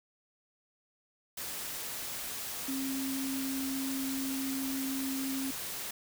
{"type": "tone in noise", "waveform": "sine", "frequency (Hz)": 268, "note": "C4", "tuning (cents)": 42, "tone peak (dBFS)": -33, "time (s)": [2.68, 5.51], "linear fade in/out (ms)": 5, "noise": "white", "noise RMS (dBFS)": -39, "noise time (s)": [1.37, 5.91], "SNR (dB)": 3, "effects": []}